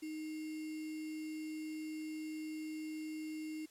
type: tone with sample-and-hold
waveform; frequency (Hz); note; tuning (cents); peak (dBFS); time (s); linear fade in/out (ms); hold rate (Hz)
sine; 311.1; D#4; 0; -40; 0.02-3.66; 10; 2450
effects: white hiss -65 dBFS RMS until 3.7 s + low-pass 12000 Hz 12 dB/octave